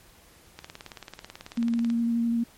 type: click train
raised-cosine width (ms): 0.2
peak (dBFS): -22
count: 25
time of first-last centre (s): 0.59-1.901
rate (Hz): 18.3
type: tone with vibrato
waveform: sine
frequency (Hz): 233.1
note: A#3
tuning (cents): 0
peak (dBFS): -22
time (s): 1.57-2.44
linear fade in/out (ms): 10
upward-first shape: square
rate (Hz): 12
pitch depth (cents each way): 11
effects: pink hiss -55 dBFS RMS until 2.57 s + MP3 64 kbps